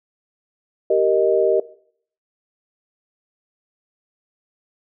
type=chord; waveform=sine; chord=Eb major; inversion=first; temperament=just; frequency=388.9 / 466.7 / 622.3 Hz; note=G4 / Bb4 / Eb5; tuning=-14 / +2 / 0 cents; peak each=-18 dBFS; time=0.9-1.6 s; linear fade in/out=5 ms; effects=noise-tail reverb RT60 0.6 s tail -19 dB re dry